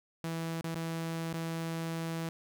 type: tone with dropouts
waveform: sawtooth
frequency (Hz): 164.4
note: E3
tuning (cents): -4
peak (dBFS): -30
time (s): 0.24-2.29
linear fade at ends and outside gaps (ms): 0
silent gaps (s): 0.611-0.643 / 0.745-0.755 / 1.328-1.339
effects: none